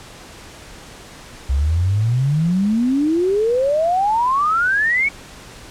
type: exponential sweep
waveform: sine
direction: up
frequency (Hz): 64.3 to 2265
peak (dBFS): -14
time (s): 1.49-5.09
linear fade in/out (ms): 10
effects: pink hiss -39 dBFS RMS until 5.7 s + low-pass 9000 Hz 12 dB/octave